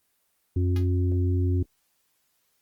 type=harmonic tone; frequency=90.2 Hz; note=F#2; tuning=44 cents flat; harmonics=1 / 3 / 4; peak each=-21 / -31 / -33 dBFS; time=0.56-1.63 s; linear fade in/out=5 ms
type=tone with exponential decay; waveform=5% pulse; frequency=414 Hz; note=G#4; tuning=5 cents flat; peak=-26 dBFS; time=0.76-0.89 s; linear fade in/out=1 ms; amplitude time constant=28 ms
effects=white hiss -71 dBFS RMS until 2.61 s + Opus 24 kbps